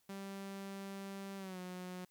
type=tone with pitch glide; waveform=sawtooth; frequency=196 to 181.82 Hz; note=G3 to F#3; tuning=0 to -30 cents; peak=-40 dBFS; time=0.09-2.05 s; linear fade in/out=5 ms; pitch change=-130 cents; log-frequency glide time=1.37-1.59 s; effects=white hiss -75 dBFS RMS until 2.1 s